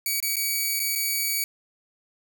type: tone with dropouts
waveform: 5% pulse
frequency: 2271 Hz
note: C#7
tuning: 41 cents sharp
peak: -14 dBFS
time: 0.06-1.44 s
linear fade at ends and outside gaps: 2 ms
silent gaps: 0.202-0.226 / 0.358-0.366 / 0.795-0.8 / 0.953-0.957 s
effects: none